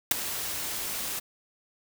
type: noise with ADSR envelope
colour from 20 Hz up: white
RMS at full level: -18 dBFS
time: 0.11-1.2 s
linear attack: 4 ms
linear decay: 12 ms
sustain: -15 dB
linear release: 15 ms
effects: none